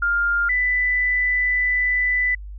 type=tone pair in turn; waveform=sine; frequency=1403 / 1990.6 Hz; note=F6 / B6; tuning=+8 / +13 cents; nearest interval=tritone; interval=605 cents; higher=second; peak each=-17 dBFS; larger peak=neither; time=0.02-0.49 / 0.49-2.35 s; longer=second; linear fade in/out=5 ms; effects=added 50 Hz sine -32 dBFS peak until 2.58 s